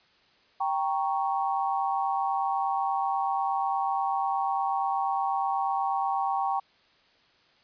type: chord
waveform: sine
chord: G diminished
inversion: none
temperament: equal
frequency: 784 / 932.3 / 1108.7 Hz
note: G5 / Bb5 / Db6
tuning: 0 / 0 / 0 cents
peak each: -27 / -31 / -31 dBFS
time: 0.6-6.6 s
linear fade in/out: 10 ms
effects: white hiss -62 dBFS RMS until 7.63 s + resampled to 11025 Hz